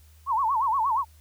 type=tone with vibrato; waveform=sine; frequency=989 Hz; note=B5; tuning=2 cents sharp; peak=-21 dBFS; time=0.26-1.05 s; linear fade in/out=50 ms; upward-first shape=sine; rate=8.5 Hz; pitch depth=230 cents each way; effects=added 77 Hz sine -51 dBFS peak until 1.2 s + white hiss -61 dBFS RMS until 1.2 s